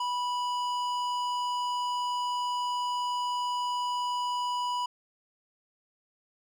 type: tone with hard clipping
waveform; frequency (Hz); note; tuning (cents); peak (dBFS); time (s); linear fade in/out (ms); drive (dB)
sine; 983; B5; -8; -30; 0-4.86; 5; 12
effects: none